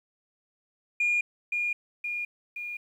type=tone with echo; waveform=sine; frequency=2425 Hz; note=D#7; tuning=45 cents flat; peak=-21 dBFS; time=1-1.21 s; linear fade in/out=5 ms; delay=520 ms; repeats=3; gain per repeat=-4 dB; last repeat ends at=2.77 s; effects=tanh soft clip ceiling -19 dBFS + 10-bit